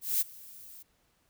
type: noise with ADSR envelope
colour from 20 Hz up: violet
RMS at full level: -26 dBFS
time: 0.01-0.83 s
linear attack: 200 ms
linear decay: 20 ms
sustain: -23 dB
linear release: 12 ms
effects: pink hiss -71 dBFS RMS until 1.29 s